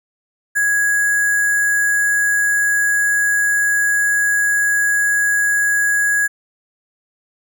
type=tone with sample-and-hold; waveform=sine; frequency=1661 Hz; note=G#6; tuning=in tune; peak=-13 dBFS; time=0.55-6.28 s; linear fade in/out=20 ms; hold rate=8820 Hz; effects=none